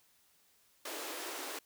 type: high-pass noise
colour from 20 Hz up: pink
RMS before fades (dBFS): -42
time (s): 0.85-1.59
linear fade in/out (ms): 5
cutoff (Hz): 280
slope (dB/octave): 96
effects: white hiss -69 dBFS RMS until 1.65 s